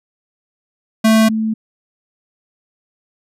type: tone pair in turn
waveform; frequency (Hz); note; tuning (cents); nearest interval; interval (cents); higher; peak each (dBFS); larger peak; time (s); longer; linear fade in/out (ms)
square / sine; 220.8 / 219.8; A3 / A3; +6 / -2; unison; 8; first; -9 / -15; first; 1.04-1.29 / 1.29-1.54; neither; 10
effects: resampled to 32000 Hz